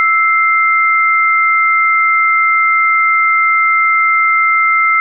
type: tone pair together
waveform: sine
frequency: 1318.5 / 2093 Hz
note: E6 / C7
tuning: 0 / 0 cents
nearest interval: minor sixth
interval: 800 cents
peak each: -11 dBFS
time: 0-5 s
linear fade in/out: 0 ms
effects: none